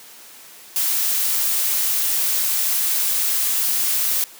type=noise; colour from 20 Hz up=blue; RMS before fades=-20 dBFS; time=0.76-4.24 s; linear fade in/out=0 ms; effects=white hiss -43 dBFS RMS until 4.39 s + high-pass 200 Hz 12 dB/octave